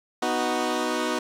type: chord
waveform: 15% pulse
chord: B major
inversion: none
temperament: equal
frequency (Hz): 246.9 / 311.1 / 370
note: B3 / D#4 / F#4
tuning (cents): 0 / 0 / 0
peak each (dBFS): -22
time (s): 0.22-1.19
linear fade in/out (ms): 5
effects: low-pass 9000 Hz 12 dB/octave + 8-bit